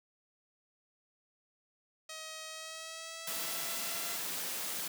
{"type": "tone with pitch glide", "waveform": "5% pulse", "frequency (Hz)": [633, 678.4], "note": ["D#5", "E5"], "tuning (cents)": [30, 50], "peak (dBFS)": -31, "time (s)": [2.09, 4.17], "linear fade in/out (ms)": 5, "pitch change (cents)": 120, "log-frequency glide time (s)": [2.48, 3.96]}
{"type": "high-pass noise", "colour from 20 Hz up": "white", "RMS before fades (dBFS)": -38, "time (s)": [3.27, 4.88], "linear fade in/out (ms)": 5, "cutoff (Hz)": 140, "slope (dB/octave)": 48}
{"effects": []}